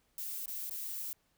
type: noise with dropouts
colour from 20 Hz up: violet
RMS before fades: -40 dBFS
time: 0.18-1.13 s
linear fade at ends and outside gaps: 1 ms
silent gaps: 0.458-0.479 / 0.697-0.709 s
effects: pink hiss -74 dBFS RMS until 1.37 s